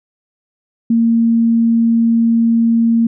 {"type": "tone", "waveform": "sine", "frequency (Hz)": 230, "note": "A#3", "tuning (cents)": -23, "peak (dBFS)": -9, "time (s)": [0.9, 3.07], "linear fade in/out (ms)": 5, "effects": []}